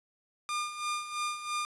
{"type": "tone with tremolo", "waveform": "sawtooth", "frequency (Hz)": 1206, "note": "D6", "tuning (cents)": 46, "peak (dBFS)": -26, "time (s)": [0.49, 1.65], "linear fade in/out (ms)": 0, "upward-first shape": "sine", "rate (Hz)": 3, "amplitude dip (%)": 70, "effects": ["resampled to 24000 Hz", "9-bit"]}